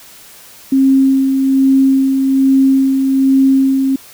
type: tone with tremolo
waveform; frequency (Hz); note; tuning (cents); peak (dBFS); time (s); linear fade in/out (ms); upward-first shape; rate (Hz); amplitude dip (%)
sine; 268.3; C4; +44; -6; 0.72-3.96; 5; sine; 1.2; 40
effects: white hiss -39 dBFS RMS until 4.13 s